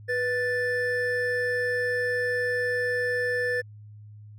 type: tone pair together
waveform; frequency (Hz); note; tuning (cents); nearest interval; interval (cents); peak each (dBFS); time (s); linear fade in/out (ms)
triangle; 491.9 / 1760; B4 / A6; -7 / 0; octave + minor seventh; 2207; -25; 0.08-3.62; 20
effects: added 105 Hz sine -43 dBFS peak until 4.38 s